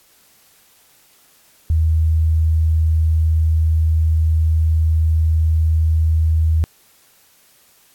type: tone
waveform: sine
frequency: 79.8 Hz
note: D#2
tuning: 44 cents sharp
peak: -12 dBFS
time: 1.7-6.64 s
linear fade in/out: 0 ms
effects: white hiss -53 dBFS RMS until 7.94 s + AAC 64 kbps